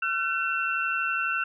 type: tone cluster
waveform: sine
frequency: 1359 / 1511 / 2705 Hz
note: F6 / F#6 / E7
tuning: -48 / +36 / +44 cents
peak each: -29 dBFS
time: 0.02-1.44 s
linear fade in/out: 5 ms
effects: none